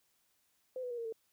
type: tone with pitch steps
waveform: sine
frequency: 512 / 495.1 / 478.8 / 463 / 447.8 Hz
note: C5 / B4 / A#4 / A#4 / A4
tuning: -38 / +4 / +46 / -12 / +30 cents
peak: -37 dBFS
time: 0.76-1.125 s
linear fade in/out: 2 ms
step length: 73 ms
effects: white hiss -75 dBFS RMS until 1.32 s